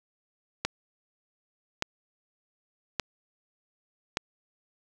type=click train; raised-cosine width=0.2 ms; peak=-9 dBFS; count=4; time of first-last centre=0.65-4.171 s; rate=0.852 Hz; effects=none